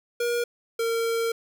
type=tone pair in turn; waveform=square; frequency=476.6 / 458.8 Hz; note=A#4 / A#4; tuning=+38 / -28 cents; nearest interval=minor second; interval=66 cents; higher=first; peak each=-24 dBFS; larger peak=neither; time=0.2-0.44 / 0.79-1.32 s; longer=second; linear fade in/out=5 ms; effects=none